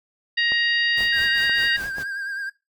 harmonic tone, 940 Hz, A#5, 14 cents sharp, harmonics 2 / 3 / 4 / 5, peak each -21 / -25 / -27 / -29 dBFS, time 0.37-1.77 s, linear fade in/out 10 ms
click train, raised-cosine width 1 ms, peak -21 dBFS, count 4, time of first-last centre 0.52-1.983 s, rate 2.05 Hz
pink noise with tremolo, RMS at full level -37 dBFS, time 0.96-2.04 s, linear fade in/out 20 ms, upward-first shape sine, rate 4.9 Hz, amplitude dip 85%
triangle tone with vibrato, 1600 Hz, G6, 35 cents sharp, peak -25 dBFS, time 1.12-2.5 s, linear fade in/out 10 ms, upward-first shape triangle, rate 9.6 Hz, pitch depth 61 cents each way
effects noise-tail reverb RT60 0.2 s tail -17 dB re dry

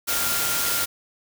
sine tone in noise, 1396.9 Hz, F6, in tune, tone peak -31 dBFS, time 0.07-0.86 s, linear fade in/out 20 ms, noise white, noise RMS -24 dBFS, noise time 0.07-0.86 s, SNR -10 dB, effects none

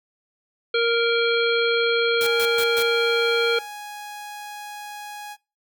harmonic tone, 466.2 Hz, A#4, in tune, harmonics 1 / 3 / 5 / 7 / 9, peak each -20 / -25 / -27 / -28 / -30 dBFS, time 0.74-3.59 s, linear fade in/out 5 ms
sawtooth tone, 830.6 Hz, G#5, in tune, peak -30 dBFS, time 2.21-5.37 s, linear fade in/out 50 ms
white noise bursts, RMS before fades -30 dBFS, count 4, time 2.21-2.824 s, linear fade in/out 0 ms, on 56 ms, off 130 ms
effects noise-tail reverb RT60 0.3 s tail -24 dB re dry

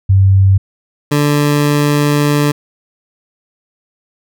sine / 20% pulse tone pair in turn, 96.6 / 146.38 Hz, G2 / D3, -25 / -5 cents, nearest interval perfect fifth, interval 720 cents, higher second, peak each -5 dBFS, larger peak neither, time 0.09-0.58 / 1.11-2.52 s, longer second, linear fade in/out 10 ms, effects none

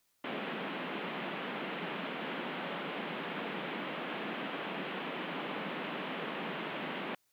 pink band-pass noise, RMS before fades -39 dBFS, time 0.24-7.15 s, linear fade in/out 5 ms, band 170 to 3300 Hz, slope 48 dB/octave, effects white hiss -75 dBFS RMS until 7.32 s

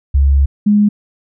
sine tone pair in turn, 69.2 / 207.4 Hz, C#2 / G#3, -2 / -2 cents, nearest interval octave + perfect fifth, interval 1900 cents, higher second, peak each -7 dBFS, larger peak neither, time 0.14-0.46 / 0.66-0.89 s, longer first, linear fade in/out 10 ms, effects none

